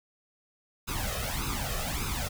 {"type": "noise with flanger", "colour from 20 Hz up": "pink", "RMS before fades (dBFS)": -32, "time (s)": [0.87, 2.29], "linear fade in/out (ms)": 20, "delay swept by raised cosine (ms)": [0.78, 1.64], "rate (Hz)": 1.7, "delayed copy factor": 0.8, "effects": []}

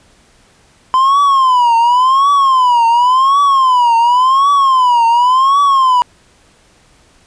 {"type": "tone with vibrato", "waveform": "triangle", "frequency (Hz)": 1024, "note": "C6", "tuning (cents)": -38, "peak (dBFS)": -5, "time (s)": [0.94, 6.02], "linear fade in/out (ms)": 0, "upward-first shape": "triangle", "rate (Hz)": 0.91, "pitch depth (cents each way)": 200, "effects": ["pink hiss -49 dBFS RMS until 7.26 s", "resampled to 22050 Hz"]}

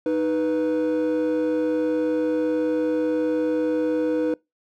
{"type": "tone pair together", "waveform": "triangle", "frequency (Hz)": [311.1, 492.5], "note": ["D#4", "B4"], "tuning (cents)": [0, -5], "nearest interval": "minor sixth", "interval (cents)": 795, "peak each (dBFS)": -20, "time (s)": [0.06, 4.34], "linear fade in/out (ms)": 2, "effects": ["noise-tail reverb RT60 0.2 s tail -25 dB re dry", "tanh soft clip ceiling -13 dBFS"]}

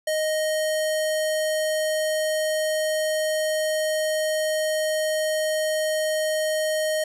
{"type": "tone with low-pass filter", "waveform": "square", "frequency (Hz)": 622.3, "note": "D#5", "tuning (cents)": 0, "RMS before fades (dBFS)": -24, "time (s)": [0.07, 7.04], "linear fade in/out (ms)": 5, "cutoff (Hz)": 11000, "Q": 1.6, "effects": []}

